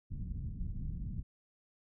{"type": "low-pass noise", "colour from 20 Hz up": "pink", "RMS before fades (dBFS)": -39, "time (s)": [0.1, 1.23], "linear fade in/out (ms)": 20, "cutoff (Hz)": 180, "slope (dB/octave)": 24, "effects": []}